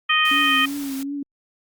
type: harmonic tone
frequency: 622 Hz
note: D#5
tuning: 1 cent flat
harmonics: 2 / 3 / 4 / 5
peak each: -21 / -21 / -21 / -21 dBFS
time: 0.09-0.66 s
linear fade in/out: 10 ms
type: noise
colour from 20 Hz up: white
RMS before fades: -37 dBFS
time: 0.25-1.03 s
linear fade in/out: 2 ms
type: tone with vibrato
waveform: sine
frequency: 277.2 Hz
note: C#4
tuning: in tune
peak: -25 dBFS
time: 0.31-1.23 s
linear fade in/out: 5 ms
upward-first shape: triangle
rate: 2.7 Hz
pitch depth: 66 cents each way
effects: Opus 48 kbps